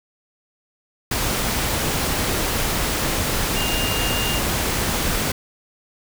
sine tone in noise, 2815 Hz, F7, 13 cents sharp, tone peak -26 dBFS, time 3.56-4.39 s, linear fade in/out 5 ms, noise pink, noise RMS -22 dBFS, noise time 1.11-5.32 s, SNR -7 dB, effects none

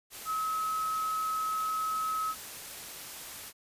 sine tone in noise, 1284 Hz, E6, 46 cents flat, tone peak -29 dBFS, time 0.25-2.35 s, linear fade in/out 50 ms, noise white, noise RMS -43 dBFS, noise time 0.1-3.53 s, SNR +11 dB, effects resampled to 32000 Hz

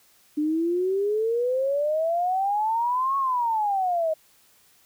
sine exponential two-way sweep, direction up then down, 295.1 to 1108.7 to 622 Hz, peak -21 dBFS, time 0.37-4.14 s, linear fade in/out 10 ms, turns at 3.17 s, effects white hiss -59 dBFS RMS until 4.85 s

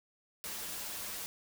white noise with comb filter, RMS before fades -41 dBFS, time 0.44-1.26 s, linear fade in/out 0 ms, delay 7.5 ms, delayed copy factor -0.55, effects none

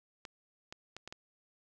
clicks, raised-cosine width 0.2 ms, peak -27 dBFS, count 5, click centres 0.252 / 0.725 / 0.966 / 1.076 / 1.125 s, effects none

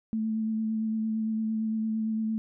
sine tone with vibrato, 220 Hz, A3, in tune, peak -26 dBFS, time 0.13-2.38 s, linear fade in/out 0 ms, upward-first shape sine, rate 8.8 Hz, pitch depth 17 cents each way, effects none

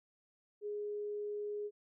sine tone, 415.3 Hz, G#4, in tune, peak -37 dBFS, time 0.61-1.71 s, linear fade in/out 50 ms, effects none

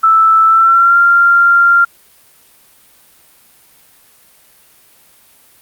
sine tone with pitch glide, 1318.5 to 1388.1 Hz, E6 to F6, 0 to -11 cents, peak -5 dBFS, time 0.03-1.85 s, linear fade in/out 10 ms, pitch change +89 cents, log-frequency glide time 0.47-0.97 s, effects white hiss -47 dBFS RMS until 5.61 s + Opus 48 kbps

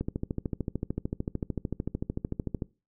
click train, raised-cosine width 3 ms, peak -17 dBFS, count 36, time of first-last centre 0.01-2.622 s, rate 13.4 Hz, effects noise-tail reverb RT60 0.3 s tail -22 dB re dry

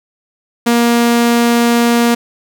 sawtooth tone, 236.1 Hz, A#3, 22 cents sharp, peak -5 dBFS, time 0.66-2.15 s, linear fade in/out 10 ms, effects none

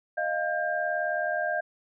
sine tone cluster, 619 / 698 / 1597 Hz, D#5 / F5 / G6, -9 / -1 / +32 cents, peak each -30 dBFS, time 0.17-1.61 s, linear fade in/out 10 ms, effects none

